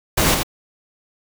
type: noise with echo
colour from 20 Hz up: pink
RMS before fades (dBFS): -17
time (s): 0.17-0.35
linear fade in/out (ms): 10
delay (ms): 83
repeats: 1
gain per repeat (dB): -4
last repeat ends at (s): 0.433
effects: none